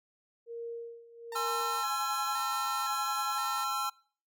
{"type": "tone with tremolo", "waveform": "sine", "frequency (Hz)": 466.2, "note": "A#4", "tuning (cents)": 0, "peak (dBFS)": -36, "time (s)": [0.46, 1.84], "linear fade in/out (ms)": 50, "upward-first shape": "sine", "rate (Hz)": 1.2, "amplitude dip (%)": 85}
{"type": "tone with vibrato", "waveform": "30% pulse", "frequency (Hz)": 875, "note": "A5", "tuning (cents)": -10, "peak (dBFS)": -38, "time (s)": [1.32, 3.64], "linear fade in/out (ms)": 2, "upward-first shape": "square", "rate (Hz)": 0.97, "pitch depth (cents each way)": 68}
{"type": "chord", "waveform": "square", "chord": "Ab augmented", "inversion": "none", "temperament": "equal with one note detuned", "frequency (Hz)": [830.6, 1046.5, 1346.2], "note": ["Ab5", "C6", "E6"], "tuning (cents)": [0, 0, 36], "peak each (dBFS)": [-38, -39, -33], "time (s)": [1.35, 3.9], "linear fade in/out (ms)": 10}
{"effects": ["noise-tail reverb RT60 0.5 s tail -26 dB re dry"]}